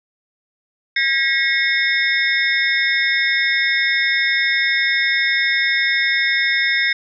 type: tone cluster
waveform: sine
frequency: 1624 / 1920 / 2168 / 3658 / 5260 Hz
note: G#6 / B6 / C#7 / A#7 / E8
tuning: -39 / -49 / -39 / -33 / -5 cents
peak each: -23 / -19 / -19 / -24 / -27 dBFS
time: 0.96-6.93 s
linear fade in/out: 5 ms
effects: none